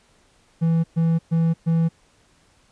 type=tone bursts; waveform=triangle; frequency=164.81 Hz; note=E3; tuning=in tune; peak=-14 dBFS; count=4; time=0.61-1.89 s; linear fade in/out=20 ms; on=230 ms; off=120 ms; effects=pink hiss -59 dBFS RMS until 2.71 s + resampled to 22050 Hz